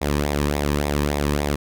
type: tone with flanger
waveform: sawtooth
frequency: 72.8 Hz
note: D2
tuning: 15 cents flat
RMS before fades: -22 dBFS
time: 0.01-1.56 s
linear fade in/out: 10 ms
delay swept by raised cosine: 0.66 to 1.46 ms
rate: 3.5 Hz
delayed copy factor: -0.65
effects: none